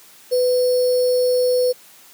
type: tone with sample-and-hold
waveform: sine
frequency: 500 Hz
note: B4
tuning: 21 cents sharp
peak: -14 dBFS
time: 0.31-1.73 s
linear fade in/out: 20 ms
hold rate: 4900 Hz
effects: white hiss -47 dBFS RMS until 2.13 s + high-pass 150 Hz 12 dB/octave